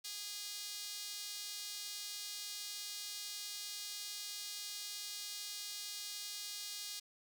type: tone with high-pass filter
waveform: sawtooth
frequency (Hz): 410.7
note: G#4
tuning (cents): -19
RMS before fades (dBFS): -45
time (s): 0.04-7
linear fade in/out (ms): 10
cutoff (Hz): 4400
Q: 1.6
effects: none